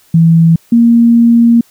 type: tone pair in turn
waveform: sine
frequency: 164.81 / 233.8 Hz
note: E3 / A#3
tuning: 0 / +5 cents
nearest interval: tritone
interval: 605 cents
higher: second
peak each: -3 dBFS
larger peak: neither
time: 0.14-0.56 / 0.72-1.61 s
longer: second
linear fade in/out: 5 ms
effects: white hiss -48 dBFS RMS until 1.7 s